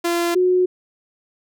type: tone pair in turn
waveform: sawtooth / sine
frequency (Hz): 343 / 364.8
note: F4 / F#4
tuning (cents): -31 / -24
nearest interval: minor second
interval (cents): 107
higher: second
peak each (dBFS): -14 / -13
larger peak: second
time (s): 0.04-0.35 / 0.35-0.66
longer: neither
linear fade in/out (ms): 10
effects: none